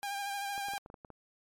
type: tone with vibrato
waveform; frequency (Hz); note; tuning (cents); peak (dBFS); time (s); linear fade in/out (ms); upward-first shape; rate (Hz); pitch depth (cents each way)
sawtooth; 801; G5; +37; -31; 0.03-0.78; 0; sine; 13; 28
type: clicks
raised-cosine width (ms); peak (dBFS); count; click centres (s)
1; -34; 8; 0.579 / 0.685 / 0.736 / 0.861 / 0.901 / 0.942 / 1.048 / 1.103
effects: MP3 64 kbps